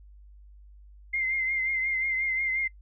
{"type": "tone with vibrato", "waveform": "sine", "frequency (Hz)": 2093, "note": "C7", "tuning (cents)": 0, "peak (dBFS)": -25, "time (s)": [1.13, 2.68], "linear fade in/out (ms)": 10, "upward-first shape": "triangle", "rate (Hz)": 5.6, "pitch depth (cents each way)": 45, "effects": ["noise-tail reverb RT60 0.1 s tail -24 dB re dry", "added 50 Hz sine -48 dBFS peak until 2.81 s"]}